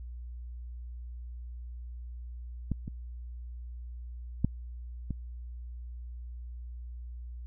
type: clicks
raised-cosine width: 5 ms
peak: -17 / -24 / -12 / -21 dBFS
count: 4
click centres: 2.717 / 2.879 / 4.446 / 5.107 s
effects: added 60 Hz sine -39 dBFS peak until 7.46 s